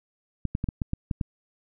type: clicks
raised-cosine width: 5 ms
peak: -14 dBFS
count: 8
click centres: 0.453 / 0.551 / 0.641 / 0.688 / 0.818 / 0.934 / 1.112 / 1.212 s
effects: none